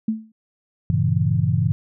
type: tone with exponential decay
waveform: sine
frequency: 220 Hz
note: A3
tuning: in tune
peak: -15 dBFS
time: 0.08-0.32 s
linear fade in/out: 5 ms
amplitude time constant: 51 ms
type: chord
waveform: sine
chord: G diminished seventh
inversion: none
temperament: equal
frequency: 98 / 116.54 / 138.59 / 164.81 Hz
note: G2 / Bb2 / Db3 / Fb3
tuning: 0 / 0 / 0 / 0 cents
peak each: -22 dBFS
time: 0.9-1.72 s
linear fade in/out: 0 ms
effects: none